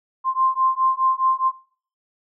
sine beating tone pair, 1046.5 / 1051.3 Hz, C6 / C6, 0 / +8 cents, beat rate 4.8 Hz, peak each -20 dBFS, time 0.24-1.52 s, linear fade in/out 50 ms, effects noise-tail reverb RT60 0.5 s tail -19 dB re dry

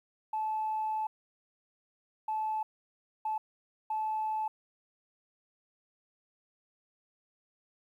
sine tone bursts at uneven times, 868 Hz, A5, 24 cents flat, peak -29 dBFS, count 4, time 0.33-1.07 / 2.28-2.63 / 3.25-3.38 / 3.9-4.48 s, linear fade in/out 5 ms, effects tanh soft clip ceiling -25 dBFS + 11-bit

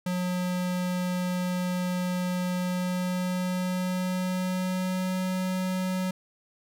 square tone with pitch glide, 180.7 to 185.24 Hz, F#3 to F#3, -41 to +2 cents, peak -27 dBFS, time 0.06-6.11 s, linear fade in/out 5 ms, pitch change +43 cents, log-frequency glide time 2.56-5.18 s, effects none

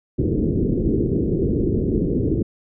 white low-pass noise, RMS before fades -20 dBFS, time 0.18-2.43 s, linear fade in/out 10 ms, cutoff 420 Hz, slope 48 dB/octave, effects none

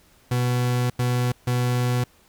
40% pulse tone bursts at uneven times, 123.47 Hz, B2, in tune, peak -19 dBFS, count 3, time 0.31-0.9 / 0.99-1.32 / 1.47-2.04 s, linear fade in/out 5 ms, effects pink hiss -57 dBFS RMS until 2.28 s

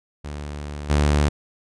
sawtooth tone with level steps, 73.42 Hz, D2, in tune, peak -26 / -12 dBFS, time 0.24-1.29 s, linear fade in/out 10 ms, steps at 0.89 s, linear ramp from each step 20 ms, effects resampled to 22050 Hz

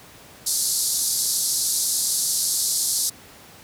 white band-pass noise, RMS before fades -23 dBFS, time 0.46-3.1 s, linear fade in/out 10 ms, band 4100 to 12000 Hz, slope 48 dB/octave, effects pink hiss -46 dBFS RMS until 3.63 s + high-pass 80 Hz 12 dB/octave

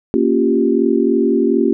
sine chord, G half-diminished seventh, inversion first, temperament equal, 233.1 / 277.2 / 349.2 / 392 Hz, Bb3 / Db4 / F4 / G4, 0 / 0 / 0 / 0 cents, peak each -17 dBFS, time 0.14-1.73 s, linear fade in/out 0 ms, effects none

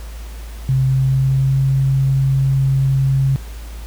sine tone with pitch glide, 132 to 134.85 Hz, C3 to C#3, +16 to -47 cents, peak -12 dBFS, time 0.69-3.36 s, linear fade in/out 0 ms, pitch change +37 cents, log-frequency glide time 0.83-1.6 s, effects added 55 Hz sine -28 dBFS peak until 3.86 s + pink hiss -41 dBFS RMS until 3.86 s

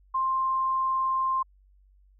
sine tone, 1053 Hz, C6, 11 cents sharp, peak -23 dBFS, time 0.14-1.43 s, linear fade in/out 10 ms, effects added 48 Hz sine -56 dBFS peak until 2.19 s

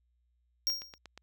square tone with exponential decay, 5580 Hz, F8, 2 cents flat, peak -25 dBFS, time 0.67-0.98 s, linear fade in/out 0 ms, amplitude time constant 67 ms
click train, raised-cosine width 0.2 ms, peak -29 dBFS, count 5, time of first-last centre 0.7-1.176 s, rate 8.4 Hz
effects added 60 Hz sine -70 dBFS peak until 1.22 s

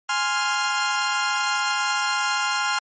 sawtooth chord, F minor, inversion first, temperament equal, 830.6 / 1046.5 / 1396.9 Hz, Ab5 / C6 / F6, 0 / 0 / 0 cents, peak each -23 / -23 / -20 dBFS, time 0.09-2.79 s, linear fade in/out 5 ms, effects MP3 32 kbps

